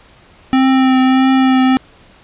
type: tone with vibrato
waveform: square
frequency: 261.6 Hz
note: C4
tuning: in tune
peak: -9 dBFS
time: 0.53-1.77 s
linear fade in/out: 0 ms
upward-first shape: triangle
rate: 1.6 Hz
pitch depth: 19 cents each way
effects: pink hiss -45 dBFS RMS until 2.23 s + resampled to 8000 Hz